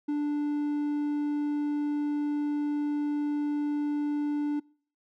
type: tone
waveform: triangle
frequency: 293.7 Hz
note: D4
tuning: in tune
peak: -24 dBFS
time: 0.08-4.6 s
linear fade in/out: 10 ms
effects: noise-tail reverb RT60 0.5 s tail -25 dB re dry